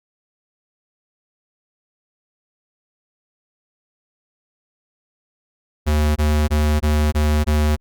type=tone bursts; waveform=square; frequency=75.5 Hz; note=D2; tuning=48 cents sharp; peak=-15 dBFS; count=6; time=5.86-7.765 s; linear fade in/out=20 ms; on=300 ms; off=21 ms; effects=Opus 48 kbps